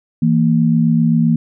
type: tone pair together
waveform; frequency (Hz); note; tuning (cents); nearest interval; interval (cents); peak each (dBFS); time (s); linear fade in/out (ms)
sine; 163.5 / 231.2; E3 / A#3; -14 / -14; tritone; 600; -13; 0.22-1.36; 5
effects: none